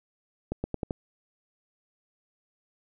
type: accelerating click train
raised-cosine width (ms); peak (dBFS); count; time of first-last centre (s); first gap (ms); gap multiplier
2; -16; 5; 0.52-0.908; 120; 0.86
effects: none